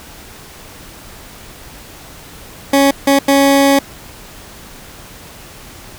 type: tone bursts at uneven times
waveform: 20% pulse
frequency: 277.2 Hz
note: C#4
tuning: in tune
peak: -3 dBFS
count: 3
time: 2.73-2.91 / 3.07-3.19 / 3.28-3.79 s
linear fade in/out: 5 ms
effects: pink hiss -36 dBFS RMS until 5.98 s